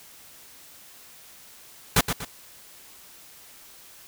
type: noise with echo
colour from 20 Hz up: pink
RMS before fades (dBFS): -18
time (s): 1.96-2.01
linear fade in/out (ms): 5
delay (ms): 120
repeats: 2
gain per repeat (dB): -8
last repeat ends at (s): 2.25
effects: white hiss -49 dBFS RMS until 4.07 s